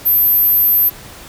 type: tone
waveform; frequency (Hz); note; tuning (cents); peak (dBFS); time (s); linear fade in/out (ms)
sine; 12310; G9; -33; -9; 0.05-0.9; 20
effects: pink hiss -36 dBFS RMS until 1.28 s

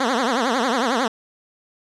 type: tone with vibrato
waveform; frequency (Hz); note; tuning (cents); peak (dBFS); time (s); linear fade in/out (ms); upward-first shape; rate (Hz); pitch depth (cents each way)
10% pulse; 246.9; B3; 0; -10; 0-1.08; 5; triangle; 11; 230
effects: low-pass 6000 Hz 12 dB/octave

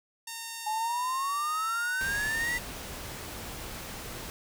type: tone with pitch glide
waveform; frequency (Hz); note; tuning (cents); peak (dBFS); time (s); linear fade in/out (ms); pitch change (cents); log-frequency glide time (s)
5% pulse; 916 to 925; A#5 to A#5; -31 to -14; -25; 0.27-2.59; 5; +17; 0.84-1.83
type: exponential sweep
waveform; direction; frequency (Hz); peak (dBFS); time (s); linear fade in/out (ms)
sine; up; 845 to 1987; -28; 0.66-2.58; 10
type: noise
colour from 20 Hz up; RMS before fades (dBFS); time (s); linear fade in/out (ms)
pink; -40; 2.01-4.3; 0
effects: none

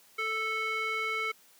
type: tone with band-pass filter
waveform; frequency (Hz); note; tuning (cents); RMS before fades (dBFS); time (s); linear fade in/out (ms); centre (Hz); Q
square; 440.3; A4; +1; -32; 0.18-1.32; 10; 1900; 5.3
effects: white hiss -60 dBFS RMS until 1.59 s + high-pass 150 Hz 12 dB/octave

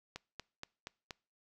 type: click train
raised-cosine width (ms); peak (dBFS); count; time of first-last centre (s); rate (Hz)
0.2; -25; 5; 0.16-1.108; 4.22
effects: noise-tail reverb RT60 0.4 s tail -25 dB re dry

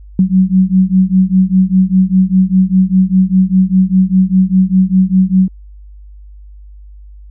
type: beating tone pair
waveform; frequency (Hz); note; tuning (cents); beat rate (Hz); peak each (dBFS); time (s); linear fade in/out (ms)
sine; 185 / 190; F#3 / F#3; 0 / +46; 5; -10; 0.19-5.48; 2
effects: added 50 Hz sine -32 dBFS peak until 7.3 s

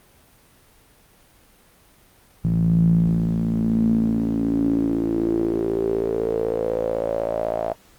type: tone with band-pass filter sweep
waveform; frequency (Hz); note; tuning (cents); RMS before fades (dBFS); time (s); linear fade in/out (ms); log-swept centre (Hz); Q
sawtooth; 56; A1; +31; -21; 2.44-7.73; 0; 150 to 660; 8.4
effects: pink hiss -54 dBFS RMS until 7.98 s + Opus 32 kbps

